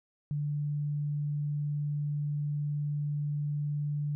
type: tone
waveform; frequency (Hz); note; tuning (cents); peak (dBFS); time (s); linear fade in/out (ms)
sine; 146.83; D3; 0; -29; 0.31-4.15; 0
effects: none